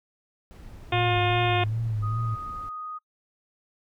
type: noise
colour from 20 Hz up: brown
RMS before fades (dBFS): -43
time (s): 0.51-2.69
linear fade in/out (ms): 0
type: harmonic tone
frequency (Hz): 356.4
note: F4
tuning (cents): +35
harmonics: 1 / 2 / 3 / 4 / 5 / 6 / 7 / 8 / 9 / 10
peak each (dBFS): -28 / -26 / -32 / -35 / -36 / -35 / -31 / -37 / -36 / -36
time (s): 0.92-1.64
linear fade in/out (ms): 5
type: tone with vibrato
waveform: sine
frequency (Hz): 110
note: A2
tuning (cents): 0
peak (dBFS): -25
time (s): 0.92-2.36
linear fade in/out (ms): 20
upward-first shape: sine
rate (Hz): 2.5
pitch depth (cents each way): 82
type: tone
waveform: sine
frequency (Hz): 1244.5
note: D#6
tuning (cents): 0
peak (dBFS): -33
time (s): 2.02-2.99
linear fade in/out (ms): 20
effects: noise-tail reverb RT60 0.1 s tail -24 dB re dry